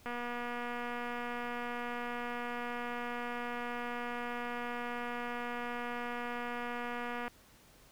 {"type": "click train", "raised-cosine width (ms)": 0.5, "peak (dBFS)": -25, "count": 1741, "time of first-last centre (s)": [0.06, 7.28], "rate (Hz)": 241, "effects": ["pink hiss -61 dBFS RMS until 7.91 s"]}